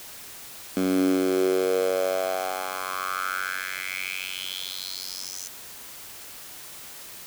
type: tone with high-pass filter sweep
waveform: 10% pulse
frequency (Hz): 93.4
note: F#2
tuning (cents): +17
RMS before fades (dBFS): -27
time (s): 0.77-5.48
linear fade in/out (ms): 0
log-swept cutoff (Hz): 230 to 6300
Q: 5.1
effects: white hiss -42 dBFS RMS until 7.26 s